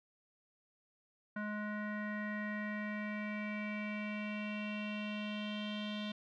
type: tone with low-pass filter sweep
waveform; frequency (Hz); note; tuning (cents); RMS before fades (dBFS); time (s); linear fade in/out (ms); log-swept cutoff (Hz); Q
square; 210; G#3; +19; -40; 1.36-6.12; 5; 1600 to 3400; 5.8
effects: none